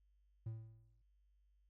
triangle tone with exponential decay, 111.7 Hz, A2, 27 cents sharp, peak -38 dBFS, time 0.46-1.02 s, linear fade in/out 5 ms, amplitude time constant 120 ms, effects noise-tail reverb RT60 0.1 s tail -22 dB re dry + added 50 Hz sine -70 dBFS peak until 1.69 s

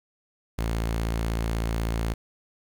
sawtooth tone, 56.2 Hz, A1, 37 cents sharp, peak -21 dBFS, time 0.58-2.14 s, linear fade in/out 10 ms, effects 9-bit

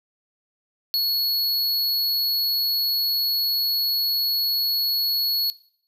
square tone, 4363 Hz, C#8, 28 cents flat, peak -20 dBFS, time 0.94-5.5 s, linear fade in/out 0 ms, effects noise-tail reverb RT60 0.6 s tail -19 dB re dry

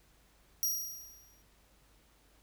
20% pulse tone with exponential decay, 5710 Hz, F8, 37 cents sharp, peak -22 dBFS, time 0.63-1.42 s, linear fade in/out 0 ms, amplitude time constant 170 ms, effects added 50 Hz sine -67 dBFS peak until 2.42 s + pink hiss -67 dBFS RMS until 2.42 s

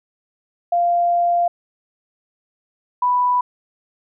sine tone pair in turn, 695 / 988.3 Hz, F5 / B5, -9 / +1 cents, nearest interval tritone, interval 610 cents, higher second, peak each -14 dBFS, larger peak neither, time 0.72-1.48 / 3.02-3.41 s, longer first, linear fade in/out 5 ms, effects none

